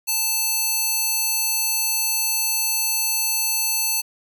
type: tone with high-pass filter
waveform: square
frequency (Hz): 880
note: A5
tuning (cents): 0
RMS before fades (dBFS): -22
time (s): 0.07-4.02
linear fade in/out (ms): 20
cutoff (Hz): 5400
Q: 0.53
effects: none